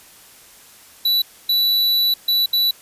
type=tone bursts at uneven times; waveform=square; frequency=3951 Hz; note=B7; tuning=in tune; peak=-15 dBFS; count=4; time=1.05-1.22 / 1.49-2.14 / 2.28-2.46 / 2.53-2.71 s; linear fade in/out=5 ms; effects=white hiss -46 dBFS RMS until 2.81 s + resampled to 32000 Hz